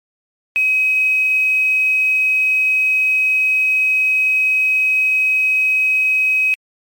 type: tone with quantisation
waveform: sine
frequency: 2536 Hz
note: D#7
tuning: 32 cents sharp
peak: -12 dBFS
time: 0.56-6.54 s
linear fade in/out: 0 ms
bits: 6
effects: MP3 64 kbps